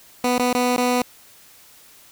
15% pulse tone with dropouts, 247.5 Hz, B3, 4 cents sharp, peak -11 dBFS, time 0.24-1.02 s, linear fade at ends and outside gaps 2 ms, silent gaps 0.382-0.394 / 0.529-0.549 / 0.764-0.779 s, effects white hiss -49 dBFS RMS until 2.11 s

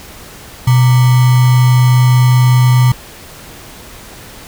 sine tone with sample-and-hold, 125.2 Hz, B2, 24 cents sharp, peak -5 dBFS, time 0.67-2.92 s, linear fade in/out 5 ms, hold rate 1050 Hz, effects pink hiss -34 dBFS RMS until 4.47 s

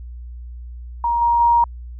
sine tone with level steps, 943 Hz, A#5, 20 cents sharp, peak -16 / -13 / -11 dBFS, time 1.04-1.64 s, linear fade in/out 2 ms, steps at 1.21 / 1.4 s, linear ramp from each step 10 ms, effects added 60 Hz sine -31 dBFS peak until 1.99 s

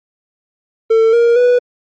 triangle tone with pitch steps, 448.8 / 469.5 / 491.1 Hz, A4 / A#4 / B4, +34 / +12 / -10 cents, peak -5 dBFS, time 0.9-1.59 s, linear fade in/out 10 ms, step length 230 ms, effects MP3 32 kbps

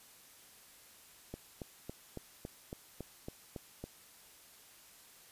click train, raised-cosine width 2 ms, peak -28 dBFS, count 10, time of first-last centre 1.34-3.84 s, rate 3.6 Hz, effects white hiss -59 dBFS RMS until 5.31 s + resampled to 32000 Hz

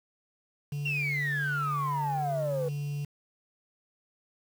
triangle tone, 144.5 Hz, D3, 28 cents flat, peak -28 dBFS, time 0.72-3.05 s, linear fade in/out 5 ms
sine exponential sweep, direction down, 2794 to 478.2 Hz, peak -27 dBFS, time 0.85-2.69 s, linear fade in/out 10 ms
effects tanh soft clip ceiling -23 dBFS + 8-bit

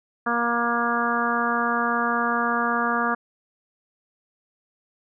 harmonic tone, 236.3 Hz, A#3, 24 cents sharp, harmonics 1 / 2 / 3 / 4 / 5 / 6 / 7, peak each -28 / -31 / -29 / -30 / -25 / -28 / -29 dBFS, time 0.26-3.15 s, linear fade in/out 10 ms, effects none

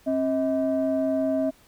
sine tone pair together, 267.9 / 637.2 Hz, C4 / D#5, +41 / +41 cents, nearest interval octave + minor third, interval 1500 cents, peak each -23 dBFS, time 0.06-1.51 s, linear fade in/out 20 ms, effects tanh soft clip ceiling -16 dBFS + pink hiss -57 dBFS RMS until 1.67 s

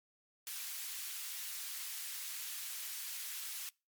white high-pass noise, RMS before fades -43 dBFS, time 0.47-3.69 s, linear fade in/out 0 ms, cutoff 1700 Hz, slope 12 dB/octave, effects noise-tail reverb RT60 0.3 s tail -26 dB re dry + MP3 96 kbps

